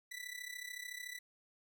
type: tone with amplitude modulation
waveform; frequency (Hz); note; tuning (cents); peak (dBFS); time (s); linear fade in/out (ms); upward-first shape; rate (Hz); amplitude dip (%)
sawtooth; 1975.5; B6; 0; -37; 0.11-1.19; 10; sine; 33.7; 80
effects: none